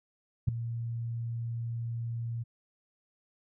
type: tone with ADSR envelope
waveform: sine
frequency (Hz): 116.54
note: A#2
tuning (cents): 0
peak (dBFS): -18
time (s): 0.47-2.44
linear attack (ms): 15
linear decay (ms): 5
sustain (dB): -14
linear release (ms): 20
effects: none